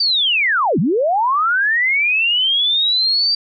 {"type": "linear two-way sweep", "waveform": "sine", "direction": "down then up", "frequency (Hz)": [4699, 138.5, 4699], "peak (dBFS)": -13, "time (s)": [0, 3.35], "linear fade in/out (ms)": 5, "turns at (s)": 0.79, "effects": []}